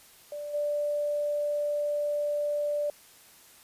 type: tone with level steps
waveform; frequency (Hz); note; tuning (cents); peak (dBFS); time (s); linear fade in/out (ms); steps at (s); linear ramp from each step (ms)
sine; 587.3; D5; 0; -34 / -26; 0.32-2.9; 2; 0.53; 20
effects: white hiss -55 dBFS RMS until 3.63 s + resampled to 32000 Hz